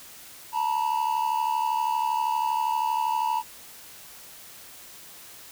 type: tone pair together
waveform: triangle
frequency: 888 / 960.6 Hz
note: A5 / B5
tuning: +16 / -48 cents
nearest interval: minor second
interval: 136 cents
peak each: -24 dBFS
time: 0.52-3.43 s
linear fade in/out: 50 ms
effects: white hiss -46 dBFS RMS until 5.51 s